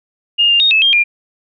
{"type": "tone with pitch steps", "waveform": "sine", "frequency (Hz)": [2834, 2801, 3716, 2604, 3209, 2401], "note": ["F7", "F7", "A#7", "E7", "G7", "D7"], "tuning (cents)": [25, 4, -6, -22, 40, 38], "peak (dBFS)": -8, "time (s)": [0.38, 1.04], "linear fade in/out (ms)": 20, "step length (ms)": 110, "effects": []}